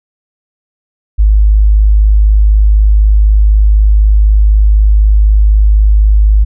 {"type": "tone", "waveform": "sine", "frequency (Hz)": 52, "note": "G#1", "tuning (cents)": 3, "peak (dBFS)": -3, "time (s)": [1.18, 6.45], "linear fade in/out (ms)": 20, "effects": []}